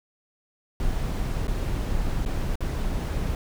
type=noise with dropouts; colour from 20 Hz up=brown; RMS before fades=-26 dBFS; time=0.8-3.35 s; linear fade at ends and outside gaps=1 ms; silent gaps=1.471-1.48 / 2.251-2.261 / 2.556-2.606 s; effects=none